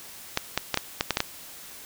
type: clicks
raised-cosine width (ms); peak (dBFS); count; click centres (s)
0.2; -5; 8; 0.374 / 0.576 / 0.743 / 0.774 / 1.009 / 1.107 / 1.171 / 1.204
effects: white hiss -44 dBFS RMS until 1.85 s